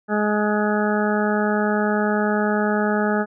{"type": "harmonic tone", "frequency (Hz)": 210, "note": "G#3", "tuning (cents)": 19, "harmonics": [1, 2, 3, 4, 6, 7, 8], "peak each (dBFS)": [-21, -24, -26, -27, -29, -29, -30], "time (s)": [0.08, 3.26], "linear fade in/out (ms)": 50, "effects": []}